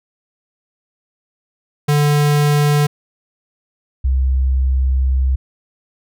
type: tone pair in turn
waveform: square / sine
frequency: 146.9 / 65.44 Hz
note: D3 / C2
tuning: +1 / +1 cents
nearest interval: octave + major second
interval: 1400 cents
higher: first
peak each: -12 dBFS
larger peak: neither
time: 1.88-2.87 / 4.04-5.36 s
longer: second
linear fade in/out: 10 ms
effects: none